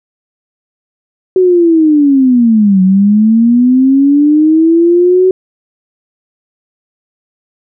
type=linear two-way sweep; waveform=sine; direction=down then up; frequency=376.2 to 184.7 to 376.2 Hz; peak=-4 dBFS; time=1.36-5.31 s; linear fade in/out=2 ms; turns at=2.82 s; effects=none